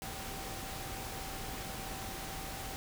sine tone in noise, 774 Hz, G5, 22 cents flat, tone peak -48 dBFS, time 0.02-2.76 s, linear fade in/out 0 ms, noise pink, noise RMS -42 dBFS, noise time 0.02-2.76 s, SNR -9 dB, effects none

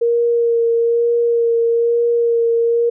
sine tone with vibrato, 467.5 Hz, A#4, 5 cents sharp, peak -12 dBFS, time 0.01-2.9 s, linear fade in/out 10 ms, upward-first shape sine, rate 1.1 Hz, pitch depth 16 cents each way, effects none

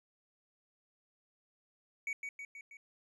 triangle tone with echo, 2251 Hz, C#7, 26 cents sharp, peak -33 dBFS, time 2.07-2.13 s, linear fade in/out 2 ms, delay 160 ms, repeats 4, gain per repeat -4 dB, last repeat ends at 2.77 s, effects resampled to 24000 Hz

